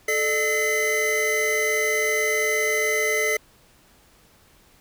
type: tone cluster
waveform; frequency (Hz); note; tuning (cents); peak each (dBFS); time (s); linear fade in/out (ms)
square; 436.1 / 602 / 2045; A4 / D5 / C7; -15 / +43 / -40; -26 / -30 / -23; 0.08-3.37; 5
effects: pink hiss -56 dBFS RMS until 4.8 s